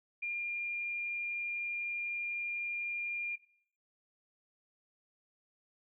sine tone, 2404 Hz, D7, 40 cents sharp, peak -34 dBFS, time 0.22-3.36 s, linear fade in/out 10 ms, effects noise-tail reverb RT60 0.6 s tail -17 dB re dry

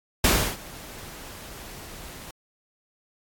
pink noise with ADSR envelope, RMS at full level -18 dBFS, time 0.24-2.31 s, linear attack 4 ms, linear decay 320 ms, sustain -23 dB, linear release 5 ms, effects AAC 64 kbps

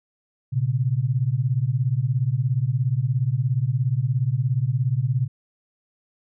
sine beating tone pair, 118.5 / 135.5 Hz, A#2 / C#3, +29 / -39 cents, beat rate 17 Hz, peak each -22 dBFS, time 0.52-5.28 s, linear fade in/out 20 ms, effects none

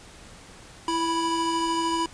square tone pair together, 332.4 / 984 Hz, E4 / B5, +15 / -7 cents, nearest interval octave + perfect fifth, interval 1878 cents, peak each -28 / -26 dBFS, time 0.88-2.06 s, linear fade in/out 2 ms, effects pink hiss -47 dBFS RMS until 2.13 s + resampled to 22050 Hz

